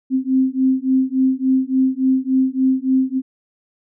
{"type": "beating tone pair", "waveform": "sine", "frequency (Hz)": [260.2, 263.7], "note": ["C4", "C4"], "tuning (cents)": [-9, 14], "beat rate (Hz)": 3.5, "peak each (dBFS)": -17, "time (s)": [0.1, 3.22], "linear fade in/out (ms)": 50, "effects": []}